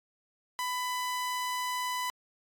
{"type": "tone", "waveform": "sawtooth", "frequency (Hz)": 998, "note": "B5", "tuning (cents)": 18, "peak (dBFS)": -27, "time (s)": [0.59, 2.1], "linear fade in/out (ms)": 0, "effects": ["AAC 64 kbps"]}